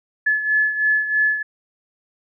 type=beating tone pair; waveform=sine; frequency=1718 / 1721.1 Hz; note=A6 / A6; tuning=-42 / -39 cents; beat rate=3.1 Hz; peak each=-17 / -23 dBFS; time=0.26-1.43 s; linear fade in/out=10 ms; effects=none